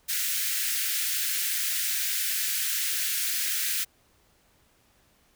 white high-pass noise, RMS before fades -28 dBFS, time 0.08-3.85 s, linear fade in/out 20 ms, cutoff 1500 Hz, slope 48 dB/octave, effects pink hiss -64 dBFS RMS until 5.35 s

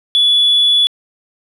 sine tone, 3425 Hz, A7, 47 cents flat, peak -7 dBFS, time 0.15-0.87 s, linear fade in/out 0 ms, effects tanh soft clip ceiling -5 dBFS + 8-bit

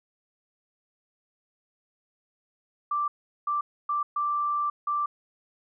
sine tone bursts at uneven times, 1174.7 Hz, D6, in tune, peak -24 dBFS, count 5, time 2.91-3.08 / 3.47-3.61 / 3.89-4.03 / 4.16-4.7 / 4.87-5.06 s, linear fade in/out 5 ms, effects none

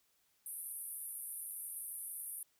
pink band-pass noise, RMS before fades -45 dBFS, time 0.46-2.43 s, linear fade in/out 2 ms, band 9300 to 13000 Hz, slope 96 dB/octave, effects white hiss -75 dBFS RMS until 2.59 s

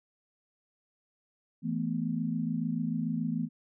sine chord, E suspended fourth, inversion none, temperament equal, 164.81 / 220 / 246.9 Hz, E3 / A3 / B3, 0 / 0 / 0 cents, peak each -33 dBFS, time 1.62-3.49 s, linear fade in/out 50 ms, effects none

